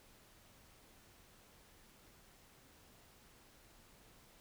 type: silence
effects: pink hiss -64 dBFS RMS until 4.4 s